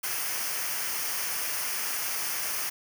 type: noise with comb filter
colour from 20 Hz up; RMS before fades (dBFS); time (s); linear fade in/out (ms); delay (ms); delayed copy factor
white; -31; 0.03-2.7; 10; 0.26; -0.65
effects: none